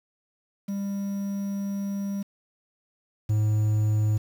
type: tone pair in turn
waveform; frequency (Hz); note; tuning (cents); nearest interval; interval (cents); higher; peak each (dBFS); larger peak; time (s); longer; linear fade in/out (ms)
triangle; 199.1 / 107; G3 / A2; +27 / -48; major seventh; 1075; first; -25 / -18; second; 0.68-2.23 / 3.29-4.18; first; 10
effects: 8-bit